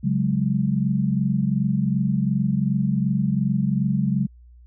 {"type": "chord", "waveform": "sine", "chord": "C# suspended fourth", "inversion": "none", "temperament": "equal", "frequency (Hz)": [138.59, 185, 207.7], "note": ["C#3", "F#3", "G#3"], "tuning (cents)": [0, 0, 0], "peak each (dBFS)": -23, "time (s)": [0.03, 4.27], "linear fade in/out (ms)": 20, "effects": ["added 60 Hz sine -45 dBFS peak until 4.66 s"]}